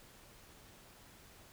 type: silence
effects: pink hiss -59 dBFS RMS until 1.52 s